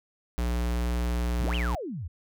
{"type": "tone", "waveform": "square", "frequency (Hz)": 59.7, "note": "A#1", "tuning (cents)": 42, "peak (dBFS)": -26, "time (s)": [0.38, 1.75], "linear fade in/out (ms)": 0}
{"type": "exponential two-way sweep", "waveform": "sine", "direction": "up then down", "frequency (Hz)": [70, 3252, 70], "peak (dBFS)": -32, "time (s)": [1.39, 2.08], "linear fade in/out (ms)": 10, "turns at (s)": 1.55}
{"effects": []}